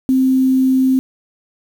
sine tone with quantisation, 261.6 Hz, C4, in tune, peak -10 dBFS, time 0.09-0.99 s, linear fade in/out 0 ms, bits 6, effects none

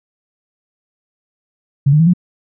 sine tone with pitch steps, 139.5 / 151.25 / 163.99 / 177.8 Hz, C#3 / D#3 / E3 / F3, +11 / -49 / -9 / +31 cents, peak -7 dBFS, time 1.86-2.136 s, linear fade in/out 10 ms, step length 69 ms, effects none

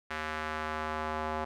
square tone with band-pass filter sweep, 77.8 Hz, D#2, in tune, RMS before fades -35 dBFS, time 0.1-1.45 s, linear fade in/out 10 ms, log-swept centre 1700 to 890 Hz, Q 1.4, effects none

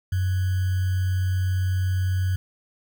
sine tone with sample-and-hold, 92.8 Hz, F#2, 6 cents sharp, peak -20 dBFS, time 0.12-2.36 s, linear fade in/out 5 ms, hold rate 1575 Hz, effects none

